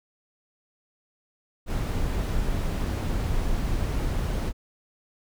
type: noise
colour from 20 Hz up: brown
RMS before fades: -26 dBFS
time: 1.66-4.53 s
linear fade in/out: 50 ms
effects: none